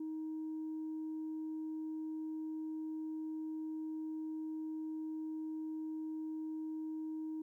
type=tone; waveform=sine; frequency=314.3 Hz; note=D#4; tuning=18 cents sharp; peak=-37 dBFS; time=0-7.42 s; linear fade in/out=5 ms; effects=tanh soft clip ceiling -36 dBFS + 13-bit